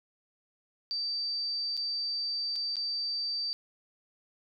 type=tone with dropouts; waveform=sine; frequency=4650 Hz; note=D8; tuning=18 cents flat; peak=-30 dBFS; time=0.91-3.53 s; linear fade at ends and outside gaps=0 ms; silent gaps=1.768-1.775 / 2.557-2.561 / 2.757-2.767 s; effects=none